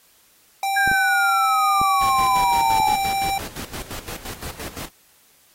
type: tone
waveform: square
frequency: 784 Hz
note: G5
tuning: in tune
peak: -21 dBFS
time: 0.63-3.38 s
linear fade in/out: 2 ms
type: exponential sweep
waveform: sine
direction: down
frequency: 1628 to 830.6 Hz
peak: -17 dBFS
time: 0.76-2.96 s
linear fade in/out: 10 ms
type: clicks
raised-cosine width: 3 ms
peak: -17 dBFS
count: 4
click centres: 0.876 / 0.915 / 1.815 / 2.801 s
type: noise with tremolo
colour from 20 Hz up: pink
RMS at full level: -32 dBFS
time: 2.01-4.89 s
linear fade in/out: 5 ms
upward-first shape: square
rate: 5.8 Hz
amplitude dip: 70%
effects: white hiss -56 dBFS RMS until 5.54 s + AAC 48 kbps